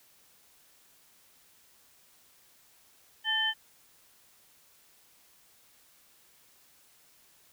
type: tone cluster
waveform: sine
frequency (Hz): 863 / 1782 / 3082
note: A5 / A6 / G7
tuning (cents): -34 / +22 / -30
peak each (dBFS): -37 / -30 / -28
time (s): 3.24-3.54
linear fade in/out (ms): 50
effects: white hiss -62 dBFS RMS until 7.52 s